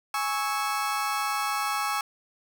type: chord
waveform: 35% pulse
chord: C# minor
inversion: second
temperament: equal with one note detuned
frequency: 830.6 / 1108.7 / 1307.9 Hz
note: G#5 / C#6 / E6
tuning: 0 / 0 / -14 cents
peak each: -29 dBFS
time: 0.14-2.01 s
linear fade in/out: 2 ms
effects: none